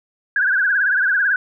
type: tone with vibrato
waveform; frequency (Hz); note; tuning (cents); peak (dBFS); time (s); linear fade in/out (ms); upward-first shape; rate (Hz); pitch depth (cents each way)
sine; 1564; G6; -4; -14; 0.36-1.36; 2; triangle; 18; 140
effects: none